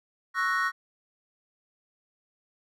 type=chord; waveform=triangle; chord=F# dominant seventh; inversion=second; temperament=equal; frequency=1108.7 / 1318.5 / 1480 / 1864.7 Hz; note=C#6 / E6 / F#6 / A#6; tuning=0 / 0 / 0 / 0 cents; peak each=-28 / -30 / -28 / -27 dBFS; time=0.34-0.72 s; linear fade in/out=50 ms; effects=none